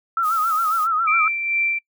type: tone with vibrato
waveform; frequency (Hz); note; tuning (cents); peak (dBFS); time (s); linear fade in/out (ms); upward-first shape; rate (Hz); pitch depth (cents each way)
sine; 1300; E6; -24; -17; 0.17-1.28; 2; sine; 7.3; 88
type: noise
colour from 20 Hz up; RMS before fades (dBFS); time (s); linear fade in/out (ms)
blue; -36; 0.22-0.88; 50
type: tone with tremolo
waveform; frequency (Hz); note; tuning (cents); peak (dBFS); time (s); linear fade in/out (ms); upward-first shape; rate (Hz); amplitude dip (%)
sine; 2349; D7; 0; -17; 1.07-1.79; 10; sine; 2.3; 50
effects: noise-tail reverb RT60 0.1 s tail -26 dB re dry